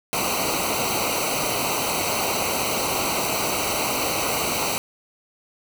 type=noise with comb filter; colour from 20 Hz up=pink; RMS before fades=-24 dBFS; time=0.13-4.78 s; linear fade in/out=0 ms; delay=0.58 ms; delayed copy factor=-1; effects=none